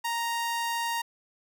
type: tone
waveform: sawtooth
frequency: 932.3 Hz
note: A#5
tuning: in tune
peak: -24 dBFS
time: 0.04-1.02 s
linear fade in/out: 10 ms
effects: none